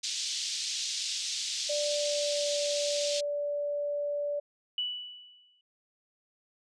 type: band-pass noise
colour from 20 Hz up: pink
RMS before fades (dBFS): -34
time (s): 0.03-3.21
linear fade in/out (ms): 10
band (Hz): 3400 to 6800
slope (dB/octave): 24
type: tone with pitch glide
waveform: sine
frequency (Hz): 589 to 580.9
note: D5 to D5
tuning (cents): +5 to -19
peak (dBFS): -29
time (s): 1.69-4.4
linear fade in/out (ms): 10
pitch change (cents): -24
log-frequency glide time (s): 1.8-2.49
type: tone with exponential decay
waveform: sine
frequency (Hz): 2960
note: F#7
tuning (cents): 0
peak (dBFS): -27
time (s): 4.78-5.61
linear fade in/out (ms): 2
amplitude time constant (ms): 180
effects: resampled to 22050 Hz